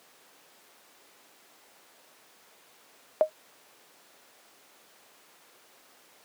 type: tone with exponential decay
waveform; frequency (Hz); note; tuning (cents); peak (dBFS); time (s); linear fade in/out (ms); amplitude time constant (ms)
sine; 622.3; D#5; 0; -12; 3.21-3.3; 0; 19
effects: pink hiss -57 dBFS RMS until 6.24 s + high-pass 400 Hz 12 dB/octave